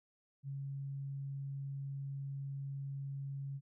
sine tone, 138.2 Hz, C#3, 5 cents flat, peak -39 dBFS, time 0.43-3.61 s, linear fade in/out 50 ms, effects none

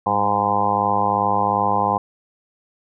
harmonic tone with a mistuned harmonic, 102.7 Hz, G#2, 19 cents flat, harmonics 1 / 2 / 3 / 4 / 5 / 6 / 7 / 8 / 9 / 10, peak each -31 / -28 / -33 / -32 / -27 / -33 / -25 / -21 / -24 / -22 dBFS, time 0.06-1.98 s, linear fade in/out 5 ms, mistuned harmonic 2, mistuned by -68 cents, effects none

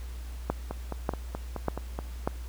two click trains, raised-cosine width 1 ms, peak -12 / -19 dBFS, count 4 / 7, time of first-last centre 0.5-2.275 / 0.71-1.989 s, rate 1.69 / 4.69 Hz, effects added 60 Hz sine -36 dBFS peak until 2.48 s + pink hiss -52 dBFS RMS until 2.48 s

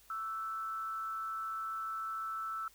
sine tone with frequency modulation, 1323 Hz, E6, 6 cents sharp, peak -36 dBFS, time 0.1-2.68 s, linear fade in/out 2 ms, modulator 191 Hz, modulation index 0.36, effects added 50 Hz sine -70 dBFS peak until 2.74 s + white hiss -63 dBFS RMS until 2.74 s

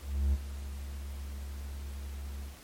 triangle tone with ADSR envelope, 69.4 Hz, C#2, 3 cents sharp, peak -21 dBFS, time 0-2.59 s, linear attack 330 ms, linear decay 41 ms, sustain -14 dB, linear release 160 ms, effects pink hiss -53 dBFS RMS until 2.63 s + MP3 64 kbps

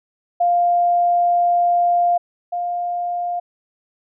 sine tone pair in turn, 700 / 703.5 Hz, F5 / F5, +4 / +12 cents, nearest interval unison, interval 8 cents, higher second, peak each -13 / -20 dBFS, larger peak first, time 0.4-2.18 / 2.52-3.4 s, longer first, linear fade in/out 10 ms, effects none

